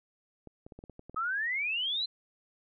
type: clicks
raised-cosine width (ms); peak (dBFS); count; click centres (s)
2; -33; 9; 0.473 / 0.665 / 0.722 / 0.79 / 0.839 / 0.897 / 0.994 / 1.096 / 1.145
type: exponential sweep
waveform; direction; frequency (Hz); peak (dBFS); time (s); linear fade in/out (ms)
sine; up; 1248 to 4138; -29; 1.16-2.06; 10
effects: none